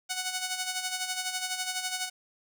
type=tone with tremolo; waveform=5% pulse; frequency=740 Hz; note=F#5; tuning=in tune; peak=-17 dBFS; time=0.09-2.1 s; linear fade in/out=20 ms; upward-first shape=sine; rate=12 Hz; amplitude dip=60%; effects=none